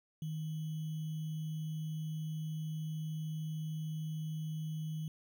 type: tone with sample-and-hold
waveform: sine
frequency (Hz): 156.6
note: D#3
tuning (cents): +11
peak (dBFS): -36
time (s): 0.22-5.08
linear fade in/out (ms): 2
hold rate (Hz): 3150
effects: none